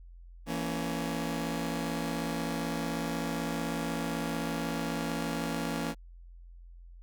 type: chord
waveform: sawtooth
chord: A# diminished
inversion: second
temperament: just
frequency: 167.82 / 233.1 / 279.7 Hz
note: E3 / A#3 / C#4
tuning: +31 / 0 / +16 cents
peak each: -32 dBFS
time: 0.46-5.95 s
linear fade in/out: 50 ms
effects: added 43 Hz sine -47 dBFS peak until 7.02 s